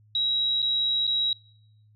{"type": "tone with dropouts", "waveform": "sine", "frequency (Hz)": 3855, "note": "B7", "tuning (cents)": -43, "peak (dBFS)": -22, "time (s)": [0.15, 1.33], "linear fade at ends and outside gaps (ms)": 2, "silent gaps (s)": [[0.62, 0.626], [1.069, 1.075]], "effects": ["noise-tail reverb RT60 0.8 s tail -25 dB re dry", "added 106 Hz sine -55 dBFS peak until 1.95 s"]}